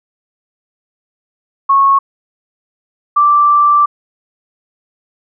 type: tone pair in turn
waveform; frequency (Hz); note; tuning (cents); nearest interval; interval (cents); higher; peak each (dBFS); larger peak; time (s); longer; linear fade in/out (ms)
sine; 1099 / 1171.8; C#6 / D6; -15 / -4; minor second; 111; second; -6; neither; 1.69-1.99 / 3.16-3.86; second; 10
effects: none